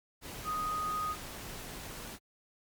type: tone in noise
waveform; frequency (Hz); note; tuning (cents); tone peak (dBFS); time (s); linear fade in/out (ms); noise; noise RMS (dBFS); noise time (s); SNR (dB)
sine; 1244.5; D#6; 0; -32; 0.44-1.16; 50; pink; -44; 0.21-2.19; +9
effects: Opus 48 kbps